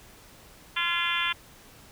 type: harmonic tone with a mistuned harmonic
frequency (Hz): 344.8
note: F4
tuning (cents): -22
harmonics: 3 / 4 / 5 / 6 / 7 / 8 / 9 / 10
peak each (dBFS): -33 / -33 / -33 / -33 / -33 / -33 / -33 / -33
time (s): 0.76-1.33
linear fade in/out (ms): 10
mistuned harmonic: 5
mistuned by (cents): -21
effects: pink hiss -52 dBFS RMS until 1.91 s